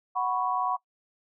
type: chord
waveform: sine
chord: F# suspended fourth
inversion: none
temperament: equal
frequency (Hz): 740 / 987.8 / 1108.7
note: F#5 / B5 / C#6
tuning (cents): 0 / 0 / 0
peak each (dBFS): -29 / -30 / -29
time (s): 0.15-0.77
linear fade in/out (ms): 20
effects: noise-tail reverb RT60 0.1 s tail -21 dB re dry